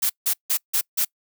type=noise bursts; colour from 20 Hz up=blue; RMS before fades=-21 dBFS; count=5; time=0.02-1.05 s; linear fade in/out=10 ms; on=78 ms; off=160 ms; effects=noise-tail reverb RT60 0.1 s tail -26 dB re dry